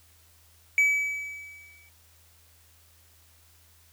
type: tone with exponential decay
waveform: triangle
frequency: 2288 Hz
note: D7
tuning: 46 cents flat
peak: -15 dBFS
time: 0.78-1.89 s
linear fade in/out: 1 ms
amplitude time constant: 240 ms
effects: added 82 Hz sine -60 dBFS peak until 3.92 s + white hiss -60 dBFS RMS until 3.92 s